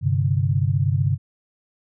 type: chord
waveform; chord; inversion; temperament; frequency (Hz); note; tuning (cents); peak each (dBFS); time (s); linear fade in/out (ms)
sine; G suspended fourth; none; equal; 98 / 130.81 / 146.83; G2 / C3 / D3; 0 / 0 / 0; -21 / -21 / -23; 0.01-1.18; 50
effects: none